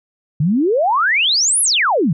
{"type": "exponential two-way sweep", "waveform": "sine", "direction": "up then down", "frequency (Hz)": [138.2, 11370, 138.2], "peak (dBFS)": -12, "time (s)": [0.4, 2.13], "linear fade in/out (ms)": 5, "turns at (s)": 1.61, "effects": []}